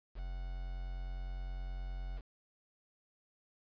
triangle tone with quantisation, 44.9 Hz, F1, 49 cents sharp, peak -36 dBFS, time 0.14-2.22 s, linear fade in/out 50 ms, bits 9, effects resampled to 11025 Hz

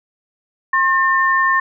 sine tone pair together, 1072 / 1802.9 Hz, C6 / A6, +42 / +42 cents, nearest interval major sixth, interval 900 cents, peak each -15 dBFS, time 0.73-1.6 s, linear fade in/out 5 ms, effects none

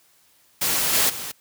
white noise with level steps, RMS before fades -22 / -19 / -32 dBFS, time 0.61-1.32 s, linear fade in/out 10 ms, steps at 0.93 / 1.09 s, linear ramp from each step 10 ms, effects white hiss -59 dBFS RMS until 1.4 s + high-pass 60 Hz 12 dB/octave

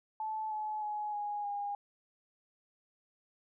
sine tone with pitch steps, 870 / 855.5 / 841.3 / 827.4 / 813.6 Hz, A5 / A5 / G#5 / G#5 / G#5, -20 / -49 / +22 / -7 / -36 cents, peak -34 dBFS, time 0.2-1.75 s, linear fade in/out 2 ms, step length 310 ms, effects none

